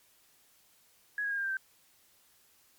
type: tone with pitch steps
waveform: sine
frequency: 1672 / 1648 / 1624.4 / 1601.1 / 1578.2 / 1555.5 Hz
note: G#6 / G#6 / G#6 / G6 / G6 / G6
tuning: +11 / -14 / -39 / +36 / +11 / -14 cents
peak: -30 dBFS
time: 1.18-1.57 s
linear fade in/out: 2 ms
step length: 65 ms
effects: white hiss -65 dBFS RMS until 2.78 s + MP3 96 kbps